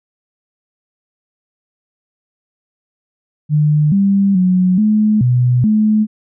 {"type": "tone with pitch steps", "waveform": "sine", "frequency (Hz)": [150.4, 197.6, 183.3, 213.5, 124, 214.6], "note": ["D3", "G3", "F#3", "G#3", "B2", "A3"], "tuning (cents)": [42, 14, -16, 48, 7, -43], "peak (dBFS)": -9, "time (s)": [3.49, 6.07], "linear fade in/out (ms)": 50, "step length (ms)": 430, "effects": []}